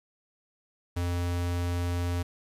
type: tone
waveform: square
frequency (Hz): 87.6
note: F2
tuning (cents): +6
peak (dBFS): -28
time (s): 0.96-2.23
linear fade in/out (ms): 10
effects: resampled to 32000 Hz + 9-bit